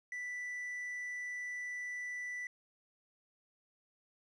triangle tone with quantisation, 1975.5 Hz, B6, in tune, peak -37 dBFS, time 0.12-2.47 s, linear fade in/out 2 ms, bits 11, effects resampled to 22050 Hz

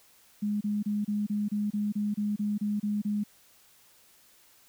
sine tone bursts, 207.7 Hz, G#3, in tune, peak -26 dBFS, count 13, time 0.42-3.238 s, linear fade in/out 10 ms, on 190 ms, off 29 ms, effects white hiss -60 dBFS RMS until 4.68 s

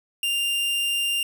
45% pulse tone, 2794 Hz, F7, in tune, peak -22 dBFS, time 0.23-1.23 s, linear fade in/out 2 ms, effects none

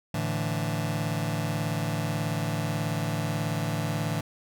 sawtooth chord, A suspended fourth, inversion none, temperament just, 110 / 146.67 / 165 Hz, A2 / D3 / E3, 0 / -2 / +2 cents, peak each -27 dBFS, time 0.14-4.21 s, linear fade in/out 5 ms, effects none

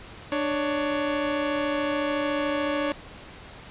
sawtooth tone pair together, 296.4 / 559 Hz, D4 / C#5, +16 / +14 cents, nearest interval major seventh, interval 1098 cents, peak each -23 dBFS, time 0.32-2.92 s, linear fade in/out 0 ms, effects pink hiss -44 dBFS RMS until 3.7 s + resampled to 8000 Hz

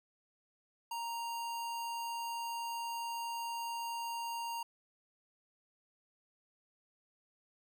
square tone, 932.3 Hz, A#5, in tune, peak -38 dBFS, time 0.91-4.63 s, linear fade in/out 5 ms, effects none

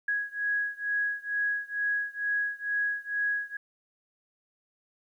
sine beating tone pair, 1661.2 / 1663.4 Hz, G#6 / G#6, 0 / +2 cents, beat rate 2.2 Hz, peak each -30 / -31 dBFS, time 0.08-3.57 s, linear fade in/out 5 ms, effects 11-bit

